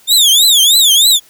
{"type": "tone with vibrato", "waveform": "sawtooth", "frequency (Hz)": 3547, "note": "A7", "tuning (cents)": 13, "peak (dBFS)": -3, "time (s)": [0.07, 1.2], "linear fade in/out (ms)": 50, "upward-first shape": "triangle", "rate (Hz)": 3.2, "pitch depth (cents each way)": 250, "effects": ["white hiss -46 dBFS RMS until 1.29 s"]}